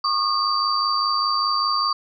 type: tone cluster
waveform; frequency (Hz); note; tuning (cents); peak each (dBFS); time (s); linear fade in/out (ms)
sine; 1103 / 1208 / 4642; C#6 / D6 / D8; -9 / +48 / -21; -23; 0.04-1.93; 5
effects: none